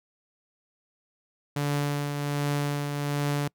sawtooth tone with tremolo, 144.5 Hz, D3, 28 cents flat, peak -20 dBFS, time 1.56-3.48 s, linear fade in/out 5 ms, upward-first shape triangle, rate 1.3 Hz, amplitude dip 45%, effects noise-tail reverb RT60 0.1 s tail -26 dB re dry

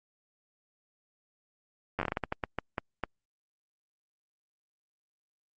slowing click train, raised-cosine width 0.5 ms, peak -15 dBFS, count 14, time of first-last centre 1.99-3.037 s, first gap 10 ms, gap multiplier 1.31, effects Opus 48 kbps

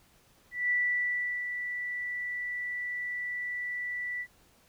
sine tone with ADSR envelope, 1965 Hz, B6, 9 cents flat, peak -24 dBFS, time 0.51-4.27 s, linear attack 190 ms, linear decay 740 ms, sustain -8 dB, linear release 63 ms, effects pink hiss -63 dBFS RMS until 4.68 s

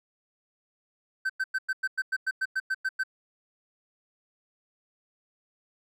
triangle tone bursts, 1541 Hz, G6, 30 cents flat, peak -23 dBFS, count 13, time 1.25-3.036 s, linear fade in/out 10 ms, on 46 ms, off 99 ms, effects none

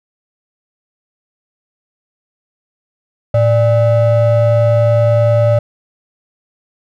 triangle ring-modulated tone, 350.2 Hz, F4, 5 cents sharp, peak -3 dBFS, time 3.34-5.59 s, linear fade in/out 5 ms, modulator 239 Hz, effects none

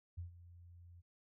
sine tone with ADSR envelope, 86.9 Hz, F2, 8 cents flat, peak -40 dBFS, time 0.17-1.02 s, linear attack 16 ms, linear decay 120 ms, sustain -15 dB, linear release 26 ms, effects none

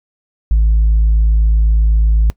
sine tone, 54 Hz, A1, 32 cents flat, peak -6 dBFS, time 0.51-2.3 s, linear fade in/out 0 ms, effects noise-tail reverb RT60 0.1 s tail -22 dB re dry + tanh soft clip ceiling -6 dBFS

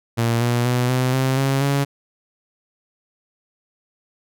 sawtooth tone with pitch steps, 116.54 / 120.16 / 123.9 / 127.75 / 131.72 / 135.82 / 140.04 Hz, A#2 / B2 / B2 / C3 / C3 / C#3 / C#3, 0 / -47 / +6 / -41 / +12 / -35 / +18 cents, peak -13 dBFS, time 0.17-1.85 s, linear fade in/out 20 ms, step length 240 ms, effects none

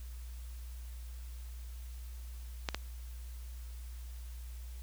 clicks, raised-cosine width 0.2 ms, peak -15 / -16 dBFS, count 2, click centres 2.688 / 2.746 s, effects added 60 Hz sine -42 dBFS peak until 4.82 s + white hiss -59 dBFS RMS until 4.82 s

